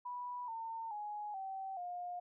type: tone with pitch steps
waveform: sine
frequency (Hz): 982 / 905.7 / 835.4 / 770.5 / 710.6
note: B5 / A5 / G#5 / G5 / F5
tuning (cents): -10 / +50 / +10 / -30 / +30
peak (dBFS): -40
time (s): 0.05-2.2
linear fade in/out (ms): 10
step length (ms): 430
effects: none